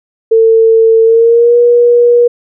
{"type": "tone with pitch glide", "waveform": "sine", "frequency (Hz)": [450, 479.5], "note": ["A4", "A#4"], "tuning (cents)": [39, 49], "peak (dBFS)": -3, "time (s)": [0.31, 2.28], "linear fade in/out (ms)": 10, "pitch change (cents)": 110, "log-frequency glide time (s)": [1.04, 1.57], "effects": []}